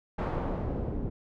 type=noise with low-pass filter sweep; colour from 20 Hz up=pink; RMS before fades=-32 dBFS; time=0.18-1.1 s; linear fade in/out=10 ms; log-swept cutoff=1200 to 320 Hz; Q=0.92; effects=none